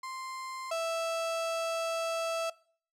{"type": "tone pair in turn", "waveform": "35% pulse", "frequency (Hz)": [1046.5, 659.5], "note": ["C6", "E5"], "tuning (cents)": [0, 1], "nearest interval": "minor sixth", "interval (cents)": 799, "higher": "first", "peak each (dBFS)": [-36, -28], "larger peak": "second", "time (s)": [[0.03, 0.71], [0.71, 2.5]], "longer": "second", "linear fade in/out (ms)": 5, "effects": ["noise-tail reverb RT60 0.5 s tail -22 dB re dry", "low-pass 10000 Hz 12 dB/octave"]}